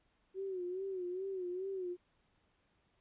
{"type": "tone with vibrato", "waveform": "sine", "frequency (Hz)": 371.9, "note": "F#4", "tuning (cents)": 9, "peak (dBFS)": -37, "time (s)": [0.34, 1.97], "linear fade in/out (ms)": 50, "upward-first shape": "sine", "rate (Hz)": 2.4, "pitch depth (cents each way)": 86, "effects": ["pink hiss -75 dBFS RMS until 3 s", "resampled to 8000 Hz"]}